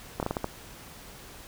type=slowing click train; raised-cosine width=1 ms; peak=-14 dBFS; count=6; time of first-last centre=0.2-0.444 s; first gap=28 ms; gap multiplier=1.28; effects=pink hiss -47 dBFS RMS until 1.47 s